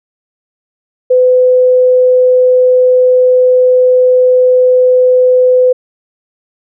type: tone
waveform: sine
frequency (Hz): 505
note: B4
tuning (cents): +39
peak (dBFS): -4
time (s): 1.1-5.73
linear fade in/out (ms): 10
effects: none